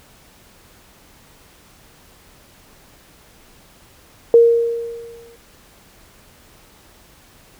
sine tone with exponential decay, 466.2 Hz, A#4, in tune, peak -4 dBFS, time 4.34-5.36 s, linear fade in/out 1 ms, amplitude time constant 220 ms, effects pink hiss -49 dBFS RMS until 7.59 s

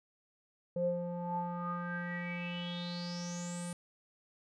square tone with low-pass filter sweep, 174.8 Hz, F3, 2 cents sharp, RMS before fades -38 dBFS, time 0.76-3.73 s, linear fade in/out 2 ms, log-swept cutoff 480 to 9400 Hz, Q 9.9, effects none

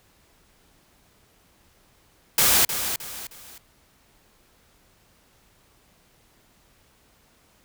white noise with echo, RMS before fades -18 dBFS, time 2.38-2.65 s, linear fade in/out 2 ms, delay 310 ms, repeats 3, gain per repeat -9 dB, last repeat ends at 3.58 s, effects pink hiss -60 dBFS RMS until 7.64 s

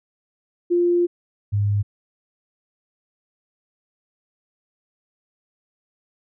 sine tone pair in turn, 349.2 / 102.3 Hz, F4 / G#2, 0 / -26 cents, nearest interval octave + major sixth, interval 2126 cents, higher first, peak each -15 / -17 dBFS, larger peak first, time 0.7-1.07 / 1.52-1.83 s, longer first, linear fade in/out 20 ms, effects none

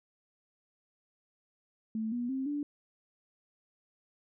sine tone with pitch steps, 220.5 / 241.8 / 265.3 / 291 Hz, A3 / B3 / C4 / D4, +4 / -36 / +24 / -16 cents, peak -31 dBFS, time 1.95-2.63 s, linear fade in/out 2 ms, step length 170 ms, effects none

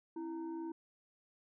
sine tone with frequency modulation, 329.6 Hz, E4, in tune, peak -39 dBFS, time 0.16-0.72 s, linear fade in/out 5 ms, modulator 596 Hz, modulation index 0.54, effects none

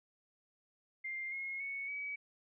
sine tone with pitch steps, 2104 / 2159 / 2216 / 2275 Hz, C7 / C#7 / C#7 / C#7, +9 / -46 / -1 / +44 cents, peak -38 dBFS, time 1.04-2.16 s, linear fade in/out 10 ms, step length 280 ms, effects none

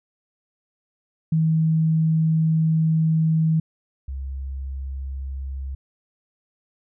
sine tone pair in turn, 159.9 / 67.23 Hz, D#3 / C2, +48 / +48 cents, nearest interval octave + minor third, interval 1500 cents, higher first, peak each -16 / -27 dBFS, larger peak first, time 1.32-3.6 / 4.08-5.75 s, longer first, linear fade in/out 5 ms, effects none

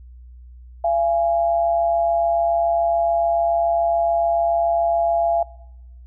sine tone pair together, 680 / 827 Hz, F5 / G#5, -46 / -8 cents, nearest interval minor third, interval 338 cents, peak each -17 / -24 dBFS, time 0.84-5.43 s, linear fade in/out 5 ms, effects noise-tail reverb RT60 0.9 s tail -21 dB re dry + added 61 Hz sine -39 dBFS peak until 6.06 s

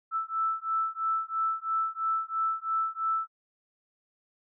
sine beating tone pair, 1318.5 / 1321.5 Hz, E6 / E6, 0 / +4 cents, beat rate 3 Hz, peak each -30 dBFS, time 0.11-3.28 s, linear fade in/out 50 ms, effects none

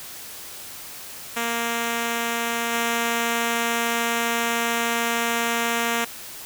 5% pulse tone with level steps, 233.1 Hz, A#3, in tune, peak -12 / -10 dBFS, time 1.36-6.05 s, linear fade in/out 10 ms, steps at 2.72 s, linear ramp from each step 20 ms, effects white hiss -38 dBFS RMS until 6.45 s

